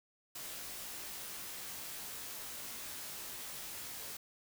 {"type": "noise with comb filter", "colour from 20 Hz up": "white", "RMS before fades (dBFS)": -45, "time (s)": [0.35, 4.17], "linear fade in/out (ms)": 5, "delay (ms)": 19, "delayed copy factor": -0.7, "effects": []}